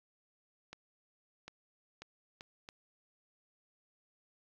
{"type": "accelerating click train", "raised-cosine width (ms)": 0.2, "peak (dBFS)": -29, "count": 5, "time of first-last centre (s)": [0.73, 2.689], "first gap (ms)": 750, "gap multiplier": 0.72, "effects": ["low-pass 6000 Hz 12 dB/octave", "10-bit"]}